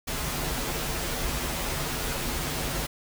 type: noise with comb filter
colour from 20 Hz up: pink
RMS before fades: -30 dBFS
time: 0.07-2.87 s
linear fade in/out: 10 ms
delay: 10 ms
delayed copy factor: -0.7
effects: none

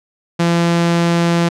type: tone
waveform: sawtooth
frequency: 170.2 Hz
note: F3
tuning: 44 cents flat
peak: -8 dBFS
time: 0.39-1.49 s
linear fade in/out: 10 ms
effects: low-pass 7000 Hz 12 dB/octave

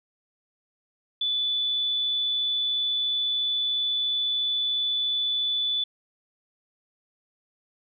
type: tone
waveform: sine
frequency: 3477 Hz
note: A7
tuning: 21 cents flat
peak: -23 dBFS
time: 1.21-5.84 s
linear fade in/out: 5 ms
effects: none

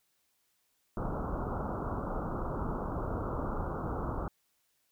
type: low-pass noise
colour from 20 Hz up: pink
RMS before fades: -35 dBFS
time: 0.97-4.28 s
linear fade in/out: 2 ms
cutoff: 1400 Hz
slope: 96 dB/octave
effects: white hiss -75 dBFS RMS until 4.91 s

